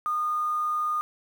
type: tone with quantisation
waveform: sine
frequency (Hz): 1223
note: D#6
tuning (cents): -30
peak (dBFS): -24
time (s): 0.06-1.01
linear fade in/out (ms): 0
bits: 8
effects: none